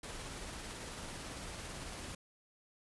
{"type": "noise with tremolo", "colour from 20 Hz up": "pink", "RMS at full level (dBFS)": -44, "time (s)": [0.03, 2.15], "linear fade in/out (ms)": 5, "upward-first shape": "triangle", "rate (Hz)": 18, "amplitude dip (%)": 25, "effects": ["resampled to 24000 Hz"]}